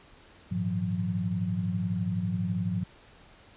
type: tone cluster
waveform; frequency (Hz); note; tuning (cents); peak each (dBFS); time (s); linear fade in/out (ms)
sine; 102.7 / 114.7 / 160 / 178.5; G#2 / A#2 / D#3 / F3; -19 / -28 / +49 / +38; -32 / -36 / -37 / -29; 0.51-2.84; 10
effects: pink hiss -55 dBFS RMS until 3.56 s + resampled to 8000 Hz